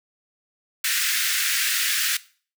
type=high-pass noise; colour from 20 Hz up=pink; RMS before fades=-23 dBFS; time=0.84-2.17 s; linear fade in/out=5 ms; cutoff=1500 Hz; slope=48 dB/octave; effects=noise-tail reverb RT60 0.4 s tail -18 dB re dry